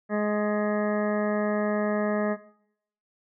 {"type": "harmonic tone with a mistuned harmonic", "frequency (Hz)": 209.6, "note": "G#3", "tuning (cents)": 16, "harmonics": [1, 2, 3, 4, 5, 6, 8, 9, 10], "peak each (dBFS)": [-26, -30, -29, -39, -40, -37, -37, -40, -49], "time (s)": [0.09, 2.37], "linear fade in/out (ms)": 50, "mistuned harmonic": 6, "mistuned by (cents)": -16, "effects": ["noise-tail reverb RT60 0.7 s tail -18 dB re dry"]}